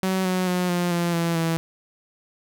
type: tone with pitch steps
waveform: sawtooth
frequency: 188.4 / 184.2 / 180.1 / 176.09 / 172.17 / 168.33 / 164.58 Hz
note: F#3 / F#3 / F#3 / F3 / F3 / E3 / E3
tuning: +32 / -7 / -46 / +15 / -24 / +37 / -2 cents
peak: -17 dBFS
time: 0.03-1.57 s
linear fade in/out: 0 ms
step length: 220 ms
effects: none